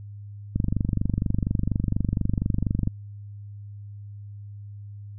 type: click train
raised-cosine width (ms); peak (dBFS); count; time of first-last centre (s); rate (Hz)
5; -11; 57; 0.56-2.874; 24.2
effects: added 102 Hz sine -37 dBFS peak until 5.18 s